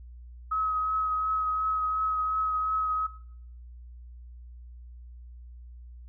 sine tone with vibrato, 1274 Hz, D#6, 41 cents sharp, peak -25 dBFS, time 0.51-3.07 s, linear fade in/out 10 ms, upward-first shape triangle, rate 2.8 Hz, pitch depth 17 cents each way, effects noise-tail reverb RT60 0.6 s tail -17 dB re dry + added 60 Hz sine -43 dBFS peak until 6.08 s

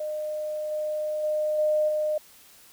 sine tone with level steps, 610 Hz, D#5, 34 cents flat, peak -28 / -26 / -23 / -20 / -23 dBFS, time 0-2.18 s, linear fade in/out 5 ms, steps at 0.71 / 1.23 / 1.58 / 1.88 s, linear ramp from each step 10 ms, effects white hiss -53 dBFS RMS until 2.72 s

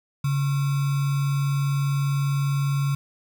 sine tone with sample-and-hold, 140 Hz, C#3, 18 cents sharp, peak -20 dBFS, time 0.24-2.95 s, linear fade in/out 5 ms, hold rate 1225 Hz, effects none

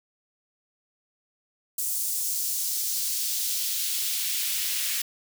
white noise with high-pass filter sweep, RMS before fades -28 dBFS, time 1.78-5.02 s, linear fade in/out 5 ms, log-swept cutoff 7700 to 2300 Hz, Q 1.1, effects none

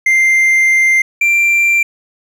triangle tone pair in turn, 2093 / 2362 Hz, C7 / D7, 0 / +9 cents, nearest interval major second, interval 209 cents, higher second, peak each -6 / -7 dBFS, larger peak first, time 0.06-1.02 / 1.21-1.83 s, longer first, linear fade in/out 5 ms, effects none

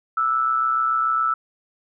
sine tone with amplitude modulation, 1318.5 Hz, E6, in tune, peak -15 dBFS, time 0.17-1.34 s, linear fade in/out 5 ms, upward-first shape sine, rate 127 Hz, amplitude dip 60%, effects none

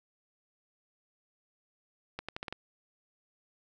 accelerating click train, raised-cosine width 0.3 ms, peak -21 dBFS, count 6, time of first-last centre 2.19-2.526 s, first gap 96 ms, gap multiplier 0.82, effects none

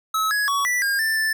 square tone with pitch steps, 1292 / 1675 / 1124 / 1968 / 1616 / 1775 / 1762 Hz, E6 / G#6 / C#6 / B6 / G#6 / A6 / A6, -35 / +14 / +24 / -7 / -48 / +15 / +2 cents, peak -20 dBFS, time 0.14-1.33 s, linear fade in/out 5 ms, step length 170 ms, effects none

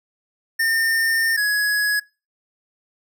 square tone pair in turn, 1813 / 1676.9 Hz, A#6 / G#6, -49 / +16 cents, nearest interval minor second, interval 135 cents, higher first, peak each -18 dBFS, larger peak neither, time 0.59-1.37 / 1.37-2 s, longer first, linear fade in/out 10 ms, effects noise-tail reverb RT60 0.3 s tail -23 dB re dry

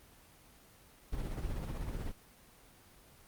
brown noise with tremolo, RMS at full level -36 dBFS, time 1.12-2.12 s, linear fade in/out 10 ms, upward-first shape sine, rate 16 Hz, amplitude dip 45%, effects pink hiss -60 dBFS RMS until 3.27 s + Opus 24 kbps

